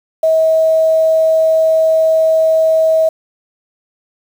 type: tone with quantisation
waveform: sine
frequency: 641 Hz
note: E5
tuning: 49 cents flat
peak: -8 dBFS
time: 0.23-3.09 s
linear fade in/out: 5 ms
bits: 6
effects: none